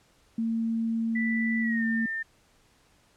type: tone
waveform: sine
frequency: 227 Hz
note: A#3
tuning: 46 cents flat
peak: -25 dBFS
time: 0.38-2.06 s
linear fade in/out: 5 ms
type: tone with pitch glide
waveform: sine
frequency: 1975.5 to 1801.1 Hz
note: B6 to A6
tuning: 0 to +40 cents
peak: -29 dBFS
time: 1.15-2.23 s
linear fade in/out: 10 ms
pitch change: -160 cents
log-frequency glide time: 1.61-1.85 s
effects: pink hiss -63 dBFS RMS until 3.16 s + low-pass 10000 Hz 12 dB/octave